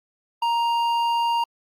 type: tone with hard clipping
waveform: triangle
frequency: 935 Hz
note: A#5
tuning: 5 cents sharp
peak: -21 dBFS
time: 0.42-1.44 s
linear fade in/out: 5 ms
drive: 12 dB
effects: Opus 48 kbps